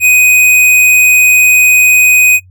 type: tone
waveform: square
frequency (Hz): 2498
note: D#7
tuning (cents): +6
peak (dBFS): -5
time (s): 0-2.4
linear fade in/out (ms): 50
effects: noise-tail reverb RT60 0.1 s tail -19 dB re dry + added 92 Hz sine -37 dBFS peak until 2.5 s